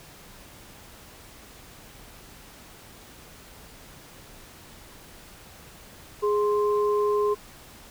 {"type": "tone pair together", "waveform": "sine", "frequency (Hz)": [415.7, 1046.5], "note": ["G#4", "C6"], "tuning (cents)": [2, 0], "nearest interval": "octave + major third", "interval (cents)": 1598, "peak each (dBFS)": [-21, -28], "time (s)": [6.22, 7.35], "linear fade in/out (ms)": 20, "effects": ["pink hiss -48 dBFS RMS until 7.9 s"]}